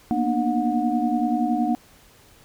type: tone cluster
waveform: sine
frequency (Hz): 232.9 / 243.5 / 300.4 / 726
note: A#3 / B3 / D4 / F#5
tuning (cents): -1 / -24 / +39 / -33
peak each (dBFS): -25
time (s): 0.11-1.75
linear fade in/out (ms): 0
effects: pink hiss -53 dBFS RMS until 2.44 s